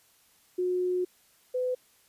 sine tone pair in turn, 362.6 / 504.1 Hz, F#4 / B4, -35 / +35 cents, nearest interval tritone, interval 570 cents, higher second, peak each -25 / -26 dBFS, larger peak first, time 0.58-1.05 / 1.54-1.75 s, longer first, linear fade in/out 10 ms, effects white hiss -63 dBFS RMS until 2.08 s + resampled to 32000 Hz

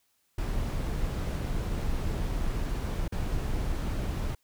brown noise with dropouts, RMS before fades -30 dBFS, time 0.38-4.35 s, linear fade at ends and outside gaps 5 ms, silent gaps 3.08-3.121 s, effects white hiss -72 dBFS RMS until 4.43 s

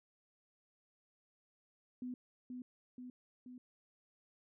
sine tone with echo, 250 Hz, B3, 21 cents sharp, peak -40 dBFS, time 2.02-2.14 s, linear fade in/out 2 ms, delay 480 ms, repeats 3, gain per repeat -3 dB, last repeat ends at 3.58 s, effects none

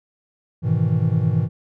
triangle chord, E major seventh, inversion first, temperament equal, 103.83 / 123.47 / 155.56 / 164.81 Hz, G#2 / B2 / D#3 / E3, 0 / 0 / 0 / 0 cents, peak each -20 dBFS, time 0.62-1.49 s, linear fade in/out 50 ms, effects none

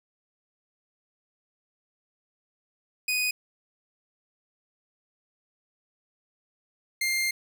sawtooth tone pair in turn, 2489 / 2108 Hz, D#7 / C7, 0 / +12 cents, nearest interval minor third, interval 288 cents, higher first, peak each -21 dBFS, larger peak neither, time 3.08-3.31 / 7.01-7.31 s, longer second, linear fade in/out 5 ms, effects none

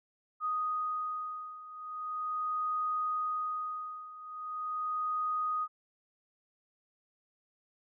sine beating tone pair, 1244.5 / 1244.9 Hz, D#6 / D#6, 0 / +1 cents, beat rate 0.4 Hz, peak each -37 / -34 dBFS, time 0.4-5.68 s, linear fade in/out 50 ms, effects none

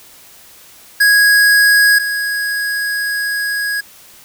square tone pair in turn, 1656 / 1656 Hz, G#6 / G#6, -5 / -5 cents, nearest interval unison, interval 0 cents, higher neither, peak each -8 / -17 dBFS, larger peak first, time 1-1.99 / 1.99-3.81 s, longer second, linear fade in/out 10 ms, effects white hiss -42 dBFS RMS until 4.24 s

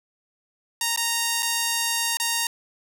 5% pulse tone with dropouts, 929 Hz, A#5, 6 cents flat, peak -10 dBFS, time 0.81-2.47 s, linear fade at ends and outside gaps 2 ms, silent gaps 0.962-0.974 / 1.424-1.428 / 2.171-2.199 s, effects none

